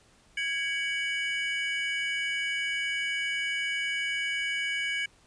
triangle tone cluster, 1652 / 2260 / 2955 Hz, G#6 / C#7 / F#7, -10 / +33 / -3 cents, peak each -32 / -29 / -33 dBFS, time 0.37-5.06 s, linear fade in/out 5 ms, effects pink hiss -61 dBFS RMS until 5.26 s + resampled to 22050 Hz

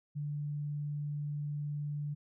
sine tone, 146.83 Hz, D3, in tune, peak -34 dBFS, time 0.15-2.15 s, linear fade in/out 20 ms, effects none

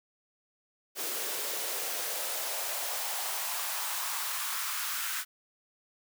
white noise with high-pass filter sweep, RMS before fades -34 dBFS, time 0.95-5.25 s, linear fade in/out 50 ms, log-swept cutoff 370 to 1400 Hz, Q 2.4, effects none

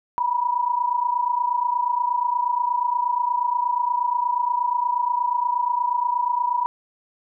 sine tone pair together, 951 / 979.4 Hz, A#5 / B5, +34 / -15 cents, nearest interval minor second, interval 51 cents, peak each -24 / -21 dBFS, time 0.18-6.66 s, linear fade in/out 0 ms, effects none

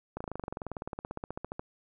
slowing click train, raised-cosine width 1 ms, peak -22 dBFS, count 28, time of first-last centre 0.17-1.595 s, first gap 35 ms, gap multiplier 1.03, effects none

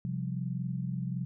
sine chord, C suspended fourth, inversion none, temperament equal, 130.81 / 174.61 / 196 Hz, C3 / F3 / G3, 0 / 0 / 0 cents, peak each -34 / -35 / -40 dBFS, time 0.05-1.25 s, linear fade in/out 0 ms, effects none

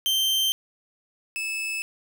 40% pulse tone pair in turn, 3130 / 2612 Hz, G7 / E7, -3 / -17 cents, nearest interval minor third, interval 314 cents, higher first, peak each -20 / -26 dBFS, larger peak first, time 0.06-0.52 / 1.36-1.82 s, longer neither, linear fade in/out 0 ms, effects none

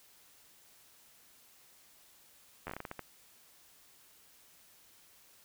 slowing click train, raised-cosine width 0.5 ms, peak -25 dBFS, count 10, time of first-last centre 2.67-2.993 s, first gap 11 ms, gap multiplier 1.28, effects white hiss -62 dBFS RMS until 5.44 s

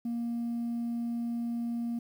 sine tone, 235.1 Hz, A#3, 15 cents sharp, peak -28 dBFS, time 0.05-1.99 s, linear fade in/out 5 ms, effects tanh soft clip ceiling -29 dBFS + 10-bit

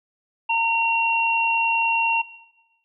sine tone pair together, 916 / 2745 Hz, A#5 / F7, -31 / -31 cents, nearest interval octave + perfect fifth, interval 1900 cents, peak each -21 / -21 dBFS, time 0.49-2.22 s, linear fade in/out 10 ms, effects noise-tail reverb RT60 1.0 s tail -18 dB re dry

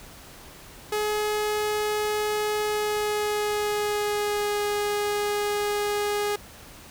sawtooth tone with pitch glide, 422.2 to 413.3 Hz, G#4 to G#4, +29 to -8 cents, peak -20 dBFS, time 0.92-6.36 s, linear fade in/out 5 ms, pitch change -37 cents, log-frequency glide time 2.64-4.61 s, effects pink hiss -46 dBFS RMS until 6.9 s

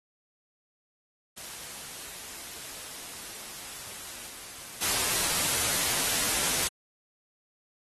white noise with level steps, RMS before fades -41 / -43 / -27 dBFS, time 1.36-6.69 s, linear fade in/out 20 ms, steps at 4.26 / 4.81 s, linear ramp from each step 20 ms, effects AAC 32 kbps

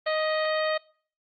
harmonic tone with a mistuned harmonic, 622.3 Hz, D#5, in tune, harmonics 1 / 2 / 3 / 4 / 5 / 6 / 7, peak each -25 / -32 / -32 / -39 / -40 / -40 / -39 dBFS, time 0.06-0.78 s, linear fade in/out 10 ms, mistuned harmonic 3, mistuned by +25 cents, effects noise-tail reverb RT60 0.5 s tail -25 dB re dry + Opus 24 kbps

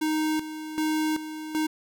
square tone with tremolo, 310.8 Hz, D#4, 2 cents flat, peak -24 dBFS, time 0.01-1.67 s, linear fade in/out 10 ms, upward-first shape square, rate 1.3 Hz, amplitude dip 70%, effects none

